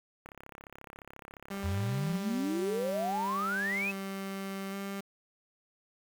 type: click train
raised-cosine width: 0.5 ms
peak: -31 dBFS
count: 66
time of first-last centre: 0.26-2.155 s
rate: 34.3 Hz
type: tone with vibrato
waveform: sawtooth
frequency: 196 Hz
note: G3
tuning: in tune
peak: -32 dBFS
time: 1.5-5.01 s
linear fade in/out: 10 ms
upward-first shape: square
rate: 0.62 Hz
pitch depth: 12 cents each way
type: exponential sweep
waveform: sine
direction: up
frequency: 81.1 to 2645 Hz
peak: -30 dBFS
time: 1.63-3.92 s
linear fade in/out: 20 ms
effects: 8-bit